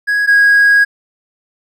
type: tone pair in turn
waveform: triangle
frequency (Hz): 1661.2 / 1646.9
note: G#6 / G#6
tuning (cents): 0 / -15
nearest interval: unison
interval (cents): 15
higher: first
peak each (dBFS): -9 / -3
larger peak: second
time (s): 0.07-0.27 / 0.27-0.85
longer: second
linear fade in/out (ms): 20
effects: tanh soft clip ceiling -1 dBFS